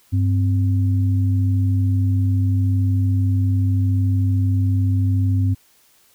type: tone pair together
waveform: sine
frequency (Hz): 98 / 260.4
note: G2 / C4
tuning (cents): 0 / -8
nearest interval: octave + perfect fourth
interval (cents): 1692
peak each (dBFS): -15 / -25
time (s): 0.12-5.55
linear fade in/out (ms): 20
effects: white hiss -56 dBFS RMS until 6.14 s